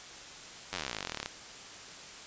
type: slowing click train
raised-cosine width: 0.2 ms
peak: -17 dBFS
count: 30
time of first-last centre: 0.73-1.26 s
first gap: 10 ms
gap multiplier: 1.04
effects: white hiss -47 dBFS RMS until 2.26 s + resampled to 16000 Hz

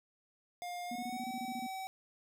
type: tone with pitch glide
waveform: square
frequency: 708 to 763.2 Hz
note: F5 to G5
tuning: +23 to -47 cents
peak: -40 dBFS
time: 0.62-1.87 s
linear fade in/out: 0 ms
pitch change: +130 cents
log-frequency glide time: 0.86-1.26 s
type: tone bursts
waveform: sine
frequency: 240 Hz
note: B3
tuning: 49 cents flat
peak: -39 dBFS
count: 11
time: 0.91-1.667 s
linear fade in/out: 5 ms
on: 47 ms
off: 24 ms
effects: none

